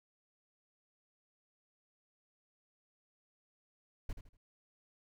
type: noise with echo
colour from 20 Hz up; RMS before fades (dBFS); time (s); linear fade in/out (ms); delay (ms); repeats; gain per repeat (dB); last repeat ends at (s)
brown; -37; 4.09-4.13; 5; 80; 3; -10; 4.37
effects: none